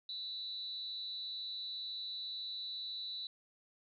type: tone with amplitude modulation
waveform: sine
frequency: 3951 Hz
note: B7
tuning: in tune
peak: -37 dBFS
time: 0.09-3.27 s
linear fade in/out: 2 ms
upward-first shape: sine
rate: 292 Hz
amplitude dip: 60%
effects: none